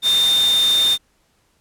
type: tone in noise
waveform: sine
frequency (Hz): 3622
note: A7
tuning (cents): +49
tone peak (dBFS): -13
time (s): 0.02-0.98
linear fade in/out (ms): 50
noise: white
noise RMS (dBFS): -25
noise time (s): 0.02-0.98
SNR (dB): +9
effects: pink hiss -62 dBFS RMS until 1.6 s + low-pass 12000 Hz 12 dB/octave